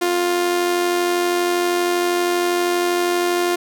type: tone with amplitude modulation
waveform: sawtooth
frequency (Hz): 351.4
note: F4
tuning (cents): +11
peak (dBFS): -11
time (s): 0.01-3.56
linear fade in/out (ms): 10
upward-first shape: sine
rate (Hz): 92.6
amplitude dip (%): 40
effects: none